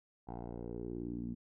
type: tone with low-pass filter sweep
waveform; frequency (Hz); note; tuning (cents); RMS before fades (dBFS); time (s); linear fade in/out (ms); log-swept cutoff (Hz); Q
10% pulse; 59; A#1; +22; -42; 0.27-1.35; 20; 790 to 230; 3.8
effects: none